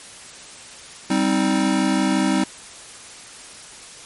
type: chord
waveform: square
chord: C minor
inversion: second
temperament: just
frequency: 196.22 / 261.6 / 314 Hz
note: G3 / C4 / Eb4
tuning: +2 / 0 / +16 cents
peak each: -22 dBFS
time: 1.1-2.44 s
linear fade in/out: 5 ms
effects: white hiss -40 dBFS RMS until 4.05 s + MP3 48 kbps